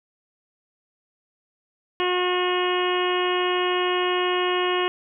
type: harmonic tone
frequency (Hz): 361.3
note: F#4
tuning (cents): -41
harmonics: 1 / 2 / 3 / 4 / 5 / 6 / 7 / 8 / 9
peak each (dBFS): -23 / -30 / -27 / -36 / -32 / -35 / -34 / -29 / -37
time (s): 2-4.88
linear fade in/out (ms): 0
effects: none